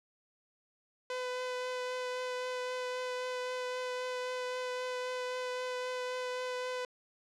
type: tone with vibrato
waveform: sawtooth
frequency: 503 Hz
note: B4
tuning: 32 cents sharp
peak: -31 dBFS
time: 1.1-6.85 s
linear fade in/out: 2 ms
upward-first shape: triangle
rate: 3.8 Hz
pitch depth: 13 cents each way
effects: low-pass 6000 Hz 12 dB/octave